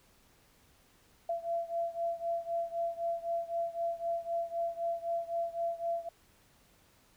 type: beating tone pair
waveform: sine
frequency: 676 / 679.9 Hz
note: E5 / F5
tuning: +43 / -47 cents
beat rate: 3.9 Hz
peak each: -34 / -36 dBFS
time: 1.29-6.09 s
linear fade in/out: 5 ms
effects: pink hiss -65 dBFS RMS until 7.16 s